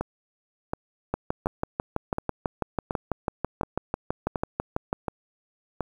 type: two click trains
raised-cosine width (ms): 1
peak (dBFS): -11 / -13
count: 24 / 9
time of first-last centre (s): 1.14-4.929 / 0.01-5.807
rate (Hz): 6.07 / 1.38
effects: 8-bit